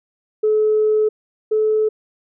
sine tone pair in turn, 429.6 / 432.3 Hz, A4 / A4, -41 / -31 cents, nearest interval unison, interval 10 cents, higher second, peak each -12 / -13 dBFS, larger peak first, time 0.43-1.09 / 1.51-1.89 s, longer first, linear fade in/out 10 ms, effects tanh soft clip ceiling -8 dBFS

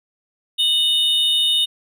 triangle tone pair together, 2960 / 3673 Hz, F#7 / A#7, 0 / -26 cents, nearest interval major third, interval 374 cents, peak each -18 / -15 dBFS, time 0.58-1.66 s, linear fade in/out 20 ms, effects none

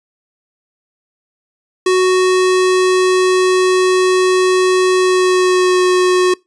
square tone with pitch glide, 370 to 365.3 Hz, F#4 to F#4, 0 to -22 cents, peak -10 dBFS, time 1.86-6.34 s, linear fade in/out 5 ms, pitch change -22 cents, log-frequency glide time 4.97-5.83 s, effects noise-tail reverb RT60 0.2 s tail -24 dB re dry + resampled to 22050 Hz

